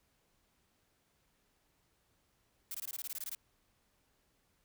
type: noise bursts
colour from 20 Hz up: blue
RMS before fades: -41 dBFS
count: 12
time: 2.71-3.35 s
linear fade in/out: 2 ms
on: 35 ms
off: 20 ms
effects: pink hiss -75 dBFS RMS until 4.64 s

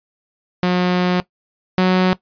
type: tone pair in turn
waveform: sawtooth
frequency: 180 / 184.53 Hz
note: F#3 / F#3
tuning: -47 / -4 cents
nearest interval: unison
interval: 43 cents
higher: second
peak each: -10 / -8 dBFS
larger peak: second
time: 0.63-1.2 / 1.78-2.13 s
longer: first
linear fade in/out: 0 ms
effects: noise-tail reverb RT60 0.1 s tail -18 dB re dry + resampled to 11025 Hz

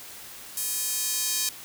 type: tone with high-pass filter sweep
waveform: square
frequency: 350 Hz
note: F4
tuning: 4 cents sharp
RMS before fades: -28 dBFS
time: 0.57-1.49 s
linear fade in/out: 2 ms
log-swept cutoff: 8700 to 5300 Hz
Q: 0.99
effects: white hiss -43 dBFS RMS until 1.64 s

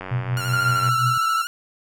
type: click train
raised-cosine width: 0.5 ms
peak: -17 dBFS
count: 83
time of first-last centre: 0.01-0.887 s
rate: 93.5 Hz
type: tone with tremolo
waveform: sine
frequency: 123.47 Hz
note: B2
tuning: in tune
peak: -18 dBFS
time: 0.11-1.18 s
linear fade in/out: 5 ms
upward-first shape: triangle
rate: 5.5 Hz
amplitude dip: 85%
type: tone with vibrato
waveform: sawtooth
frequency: 1402 Hz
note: F6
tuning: 6 cents sharp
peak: -23 dBFS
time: 0.37-1.47 s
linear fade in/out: 0 ms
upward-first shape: sine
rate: 13 Hz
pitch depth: 52 cents each way
type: tone with pitch glide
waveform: triangle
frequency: 1392 to 1325.3 Hz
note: F6 to E6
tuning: -6 to +9 cents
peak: -17 dBFS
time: 0.53-1.42 s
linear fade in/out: 5 ms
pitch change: -85 cents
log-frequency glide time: 0.66-0.95 s
effects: none

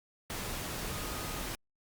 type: tone in noise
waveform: sine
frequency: 1244.5 Hz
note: D#6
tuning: in tune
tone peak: -47 dBFS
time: 0.9-1.45 s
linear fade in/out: 0 ms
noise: pink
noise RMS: -38 dBFS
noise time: 0.3-1.55 s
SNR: -12 dB
effects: Opus 48 kbps

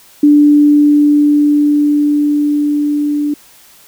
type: tone with level ramp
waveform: sine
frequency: 293.7 Hz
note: D4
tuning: in tune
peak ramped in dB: -3 to -12 dBFS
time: 0.23-3.34 s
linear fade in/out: 5 ms
effects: white hiss -43 dBFS RMS until 3.87 s

